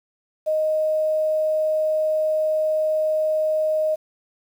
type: tone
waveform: sine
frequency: 622.3 Hz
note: D#5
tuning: in tune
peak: -18 dBFS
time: 0.46-3.96 s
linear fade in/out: 20 ms
effects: 8-bit